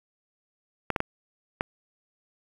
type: clicks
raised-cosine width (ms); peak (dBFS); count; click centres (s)
0.5; -10; 4; 0.903 / 0.962 / 1.004 / 1.609
effects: 7-bit